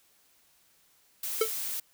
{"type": "noise", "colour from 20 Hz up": "blue", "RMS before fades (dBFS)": -34, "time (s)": [1.23, 1.8], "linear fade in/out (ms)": 5}
{"type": "tone with exponential decay", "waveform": "square", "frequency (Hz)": 442.3, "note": "A4", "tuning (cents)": 9, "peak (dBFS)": -20, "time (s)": [1.41, 1.51], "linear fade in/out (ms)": 5, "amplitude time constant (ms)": 20}
{"effects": ["white hiss -65 dBFS RMS until 1.93 s"]}